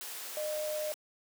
sine tone in noise, 610 Hz, D#5, 34 cents flat, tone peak -32 dBFS, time 0.37-0.92 s, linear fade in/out 0 ms, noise white, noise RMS -42 dBFS, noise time 0.01-0.94 s, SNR +7 dB, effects high-pass 400 Hz 12 dB/octave

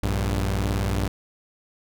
sawtooth tone pair together, 58.19 / 98 Hz, A#1 / G2, -2 / 0 cents, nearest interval major sixth, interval 902 cents, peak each -21 dBFS, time 0.03-1.08 s, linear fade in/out 0 ms, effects none

